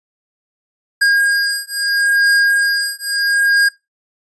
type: beating tone pair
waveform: square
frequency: 1623 / 1623.76 Hz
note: G#6 / G#6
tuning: -40 / -39 cents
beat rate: 0.76 Hz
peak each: -16 dBFS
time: 1.01-3.69 s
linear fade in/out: 10 ms
effects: noise-tail reverb RT60 0.2 s tail -19 dB re dry + resampled to 24000 Hz